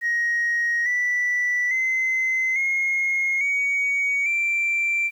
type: tone with pitch steps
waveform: sine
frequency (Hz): 1882 / 1967.6 / 2057 / 2151 / 2248 / 2351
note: A#6 / B6 / C7 / C7 / C#7 / D7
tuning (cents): +16 / -7 / -30 / +47 / +24 / +1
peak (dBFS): -18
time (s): 0.01-5.11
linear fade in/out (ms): 50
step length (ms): 850
effects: tanh soft clip ceiling -17 dBFS + 9-bit